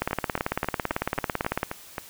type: two click trains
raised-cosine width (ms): 0.5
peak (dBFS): -14 / -9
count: 8 / 30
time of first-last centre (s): 0.11-1.982 / 0.02-1.631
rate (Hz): 3.74 / 18
effects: white hiss -47 dBFS RMS until 2.09 s